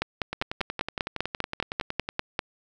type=two click trains; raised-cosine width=0.3 ms; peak=-9 / -14 dBFS; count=13 / 20; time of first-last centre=0.02-2.392 / 0.33-2.089 s; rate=5.06 / 10.8 Hz; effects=none